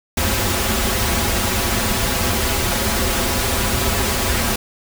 pink noise with comb filter, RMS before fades -19 dBFS, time 0.17-4.56 s, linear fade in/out 5 ms, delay 6.6 ms, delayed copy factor -0.95, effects none

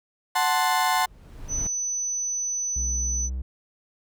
35% pulse chord, F# diminished, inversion none, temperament equal, 740 / 880 / 1046.5 Hz, F#5 / A5 / C6, 0 / 0 / 0 cents, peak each -23 dBFS, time 0.35-1.06 s, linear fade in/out 10 ms
brown noise with exponential growth, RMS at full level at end -30 dBFS, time 0.61-1.67 s, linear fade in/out 1 ms, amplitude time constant 230 ms
sine tone, 6000 Hz, F#8, 23 cents sharp, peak -25 dBFS, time 1.48-3.3 s, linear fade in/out 50 ms
triangle tone with vibrato, 64 Hz, C2, 38 cents flat, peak -25 dBFS, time 2.76-3.42 s, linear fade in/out 5 ms, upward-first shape triangle, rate 4.1 Hz, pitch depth 9 cents each way
effects none

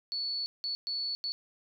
sine tone bursts at uneven times, 4435 Hz, C#8, in tune, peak -31 dBFS, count 4, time 0.12-0.46 / 0.64-0.75 / 0.87-1.15 / 1.24-1.32 s, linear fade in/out 0 ms, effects none

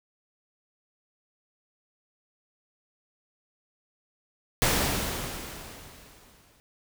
pink noise with exponential decay, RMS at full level -22 dBFS, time 4.62-6.6 s, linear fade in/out 0 ms, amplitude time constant 430 ms, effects none

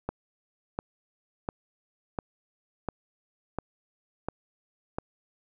click train, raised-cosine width 1 ms, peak -16 dBFS, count 8, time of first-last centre 0.09-4.985 s, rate 1.43 Hz, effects none

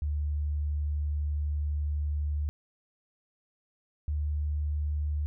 sine tone pair in turn, 74 / 74.47 Hz, D2 / D2, +14 / +25 cents, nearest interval unison, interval 11 cents, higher second, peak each -27 dBFS, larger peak neither, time 0.02-2.49 / 4.08-5.26 s, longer first, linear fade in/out 0 ms, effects none

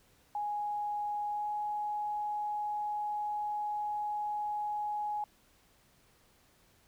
sine tone with pitch glide, 830.6 to 836.4 Hz, G#5 to G#5, 0 to +12 cents, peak -32 dBFS, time 0.35-5.24 s, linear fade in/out 2 ms, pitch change +12 cents, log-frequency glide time 1.3-1.46 s, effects pink hiss -66 dBFS RMS until 6.87 s

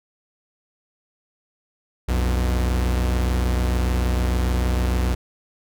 45% pulse tone pair together, 61.74 / 88.46 Hz, B1 / F2, 0 / +23 cents, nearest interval tritone, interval 623 cents, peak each -19 / -27 dBFS, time 2.08-5.15 s, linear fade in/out 10 ms, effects none

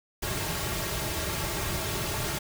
pink noise with comb filter, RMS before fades -31 dBFS, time 0.22-2.39 s, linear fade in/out 10 ms, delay 4 ms, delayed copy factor -0.65, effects none

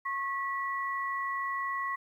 sine tone pair together, 1094 / 1946.5 Hz, C#6 / B6, -23 / -26 cents, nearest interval minor seventh, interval 997 cents, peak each -32 / -35 dBFS, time 0.05-1.96 s, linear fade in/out 10 ms, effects 11-bit

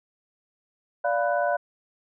sine tone cluster, 582 / 700 / 990 / 1492 Hz, D5 / F5 / B5 / F#6, -16 / +4 / +4 / +14 cents, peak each -25 / -25 / -32 / -30 dBFS, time 1.04-1.57 s, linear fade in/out 10 ms, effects none

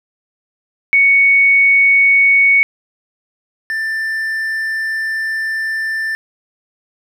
sine / triangle tone pair in turn, 2225 / 1777.4 Hz, C#7 / A6, +6 / +17 cents, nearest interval major third, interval 389 cents, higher first, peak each -7 / -15 dBFS, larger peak first, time 0.93-2.63 / 3.7-6.15 s, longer second, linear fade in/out 0 ms, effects none

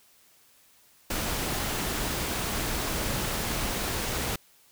pink noise, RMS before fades -30 dBFS, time 1.1-4.36 s, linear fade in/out 5 ms, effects white hiss -60 dBFS RMS until 4.71 s

